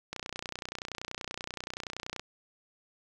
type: click train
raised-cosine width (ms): 0.2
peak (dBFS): -19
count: 64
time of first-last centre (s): 0.13-2.196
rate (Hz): 30.5
effects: none